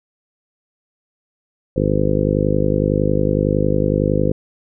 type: harmonic tone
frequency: 50.9 Hz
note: G#1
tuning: 34 cents flat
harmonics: 1 / 2 / 3 / 4 / 5 / 6 / 7 / 8 / 9 / 10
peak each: -24 / -23 / -21 / -24 / -24 / -24 / -26 / -26 / -24 / -22 dBFS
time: 1.76-4.32 s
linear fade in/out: 5 ms
effects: none